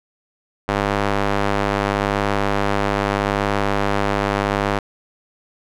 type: tone with band-pass filter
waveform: square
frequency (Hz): 50.4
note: G1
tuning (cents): +49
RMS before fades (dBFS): -20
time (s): 0.68-4.79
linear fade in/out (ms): 5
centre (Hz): 990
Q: 0.61
effects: none